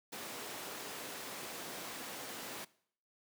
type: high-pass noise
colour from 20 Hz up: pink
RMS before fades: -45 dBFS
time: 0.12-2.65 s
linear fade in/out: 10 ms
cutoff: 280 Hz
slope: 12 dB/octave
effects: noise-tail reverb RT60 0.6 s tail -21 dB re dry